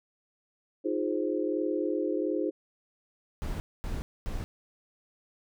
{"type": "chord", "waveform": "sine", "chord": "F minor seventh", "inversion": "third", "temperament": "equal with one note detuned", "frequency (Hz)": [311.1, 352.3, 415.3, 523.3], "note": ["Eb4", "F4", "Ab4", "C5"], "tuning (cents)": [0, 15, 0, 0], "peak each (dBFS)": [-31, -32, -33, -34], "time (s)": [0.84, 2.51], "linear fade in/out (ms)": 20}
{"type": "noise bursts", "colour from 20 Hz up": "brown", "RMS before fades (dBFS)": -33, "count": 3, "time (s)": [3.42, 4.44], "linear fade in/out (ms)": 0, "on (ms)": 180, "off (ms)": 240}
{"effects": []}